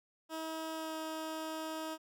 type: tone with pitch glide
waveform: 15% pulse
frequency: 320 to 317.1 Hz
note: D#4 to D#4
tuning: +49 to +33 cents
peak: -32 dBFS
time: 0.29-1.98 s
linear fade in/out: 50 ms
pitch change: -16 cents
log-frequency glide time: 0.75-0.96 s
effects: none